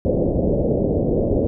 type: low-pass noise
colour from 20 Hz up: white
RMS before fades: -19 dBFS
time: 0.05-1.47 s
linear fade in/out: 0 ms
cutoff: 580 Hz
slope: 48 dB/octave
effects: none